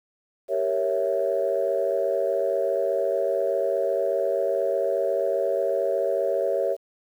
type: chord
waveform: sine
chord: G diminished seventh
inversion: none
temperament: equal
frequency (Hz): 392 / 466.2 / 554.4 / 659.3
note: G4 / Bb4 / Db5 / Fb5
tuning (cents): 0 / 0 / 0 / 0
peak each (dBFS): -28 / -28 / -24 / -27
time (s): 0.48-6.77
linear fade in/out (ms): 50
effects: tanh soft clip ceiling -12 dBFS + 9-bit